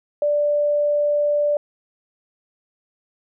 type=tone; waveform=sine; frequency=587.3 Hz; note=D5; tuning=in tune; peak=-16 dBFS; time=0.22-1.57 s; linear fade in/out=2 ms; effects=none